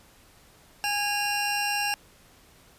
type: tone pair together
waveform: 25% pulse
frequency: 821.7 / 2764 Hz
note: G#5 / F7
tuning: -19 / -19 cents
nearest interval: octave + major sixth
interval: 2100 cents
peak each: -24 dBFS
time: 0.84-1.94 s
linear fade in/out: 0 ms
effects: pink hiss -56 dBFS RMS until 2.78 s + resampled to 32000 Hz